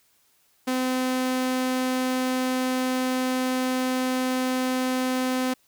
sawtooth tone, 256.3 Hz, C4, 36 cents flat, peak -19 dBFS, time 0.67-5.54 s, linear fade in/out 10 ms, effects white hiss -64 dBFS RMS until 5.67 s

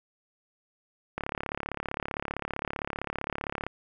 click train, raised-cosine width 0.5 ms, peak -16 dBFS, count 89, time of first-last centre 1.18-3.666 s, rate 35.4 Hz, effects none

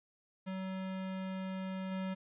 square tone with level steps, 188.9 Hz, F#3, 36 cents sharp, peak -38 / -36 dBFS, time 0.46-2.15 s, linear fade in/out 20 ms, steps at 1.91 s, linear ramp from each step 10 ms, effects resampled to 8000 Hz + 13-bit

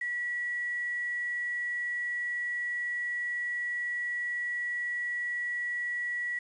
sine tone with quantisation, 1938 Hz, B6, 33 cents flat, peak -30 dBFS, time 0.01-6.39 s, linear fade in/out 5 ms, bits 9, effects resampled to 22050 Hz

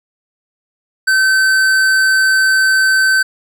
sine tone with tanh clipping, 1538 Hz, G6, 33 cents flat, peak -11 dBFS, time 1.07-3.23 s, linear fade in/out 10 ms, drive 15 dB, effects none

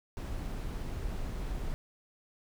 brown noise, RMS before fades -36 dBFS, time 0.17-1.74 s, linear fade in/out 0 ms, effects none

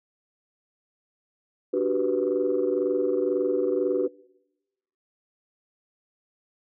sine chord, G major seventh, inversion second, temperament equal, 293.7 / 370 / 392 / 493.9 Hz, D4 / F#4 / G4 / B4, 0 / 0 / 0 / 0 cents, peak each -29 / -25 / -27 / -25 dBFS, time 1.73-4.08 s, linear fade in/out 10 ms, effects noise-tail reverb RT60 1.0 s tail -24 dB re dry + tanh soft clip ceiling -14 dBFS

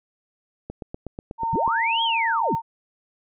click train, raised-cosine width 2 ms, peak -19 dBFS, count 9, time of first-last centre 0.7-1.678 s, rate 8.18 Hz
sine tone, 913 Hz, A#5, 36 cents flat, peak -22 dBFS, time 1.38-2.62 s, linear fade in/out 50 ms
sine linear two-way sweep, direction up then down, 100 to 3325 to 100 Hz, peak -22 dBFS, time 1.53-2.55 s, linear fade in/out 0 ms, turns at 2.03 s
effects none

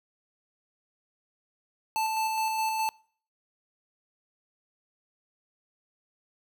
square tone with tremolo, 880 Hz, A5, in tune, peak -26 dBFS, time 1.96-2.89 s, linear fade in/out 0 ms, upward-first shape square, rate 4.8 Hz, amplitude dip 25%, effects noise-tail reverb RT60 0.5 s tail -25 dB re dry

